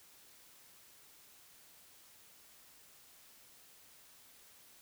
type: silence
effects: white hiss -61 dBFS RMS until 4.81 s